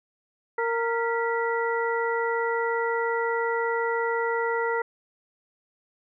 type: harmonic tone with a mistuned harmonic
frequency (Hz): 462.8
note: A#4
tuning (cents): -13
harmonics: 1 / 2 / 3 / 4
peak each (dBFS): -26 / -29 / -31 / -32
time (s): 0.58-4.82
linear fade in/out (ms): 5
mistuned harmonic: 4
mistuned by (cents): +93
effects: none